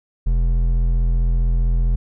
triangle tone with hard clipping, 42.29 Hz, E1, 45 cents sharp, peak -16 dBFS, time 0.26-1.96 s, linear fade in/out 10 ms, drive 11 dB, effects none

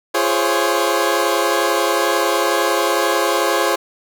20% pulse chord, Db major seventh, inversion first, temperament equal with one note detuned, 343.6 / 415.3 / 523.3 / 554.4 Hz, F4 / Ab4 / C5 / Db5, -28 / 0 / 0 / 0 cents, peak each -16 dBFS, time 0.14-3.76 s, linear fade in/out 10 ms, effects none

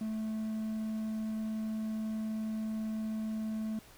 triangle tone, 218.4 Hz, A3, 13 cents flat, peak -31 dBFS, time 0.01-3.79 s, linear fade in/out 2 ms, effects pink hiss -57 dBFS RMS until 3.97 s

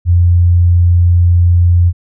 sine tone, 87.31 Hz, F2, in tune, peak -5 dBFS, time 0.05-1.93 s, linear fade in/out 50 ms, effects none

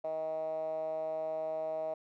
10% pulse tone with band-pass filter, 158.3 Hz, D#3, 30 cents sharp, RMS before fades -36 dBFS, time 0.04-1.94 s, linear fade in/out 5 ms, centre 650 Hz, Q 8.3, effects none

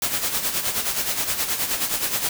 white noise with tremolo, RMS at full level -22 dBFS, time 0.02-2.29 s, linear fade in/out 2 ms, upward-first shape sine, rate 9.5 Hz, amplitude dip 60%, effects none

